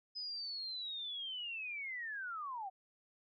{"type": "linear sweep", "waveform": "sine", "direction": "down", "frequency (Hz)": [5060, 730], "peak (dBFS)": -40, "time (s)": [0.15, 2.7], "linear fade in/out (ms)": 20, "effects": []}